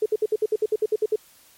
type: tone bursts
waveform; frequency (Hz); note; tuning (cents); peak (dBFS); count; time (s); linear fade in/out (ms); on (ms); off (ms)
sine; 430; A4; -40; -17; 12; 0.02-1.159; 5; 39; 61
effects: white hiss -54 dBFS RMS until 1.57 s + MP3 64 kbps